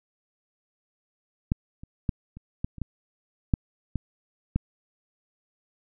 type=clicks; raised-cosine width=5 ms; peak=-10 / -29 / -12 / -29 / -15 / -29 / -17 / -8 / -15 / -11 dBFS; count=10; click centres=1.519 / 1.835 / 2.092 / 2.37 / 2.645 / 2.783 / 2.817 / 3.538 / 3.957 / 4.56 s; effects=none